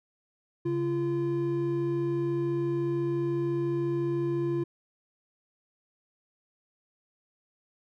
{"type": "tone pair together", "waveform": "triangle", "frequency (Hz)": [139, 342.9], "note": ["C#3", "F4"], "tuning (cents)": [5, -32], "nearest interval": "octave + major third", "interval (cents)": 1563, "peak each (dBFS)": [-30, -25], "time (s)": [0.65, 4.64], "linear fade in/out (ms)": 10, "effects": []}